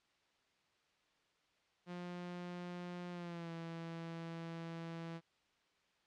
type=tone with pitch glide; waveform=sawtooth; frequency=176.9 to 166.01 Hz; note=F3 to E3; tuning=+23 to +13 cents; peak=-40 dBFS; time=1.86-5.21 s; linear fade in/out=50 ms; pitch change=-110 cents; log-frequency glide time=3.11-3.52 s; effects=white hiss -75 dBFS RMS until 6.06 s + low-pass 4000 Hz 12 dB/octave